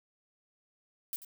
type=noise with echo; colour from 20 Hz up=violet; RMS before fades=-36 dBFS; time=1.13-1.16 s; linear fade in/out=0 ms; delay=88 ms; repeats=1; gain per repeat=-13 dB; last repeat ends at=1.248 s; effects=none